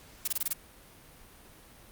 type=noise bursts; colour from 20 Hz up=blue; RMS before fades=-29 dBFS; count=6; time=0.25-0.532 s; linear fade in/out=5 ms; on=27 ms; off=24 ms; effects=pink hiss -54 dBFS RMS until 1.91 s + Opus 48 kbps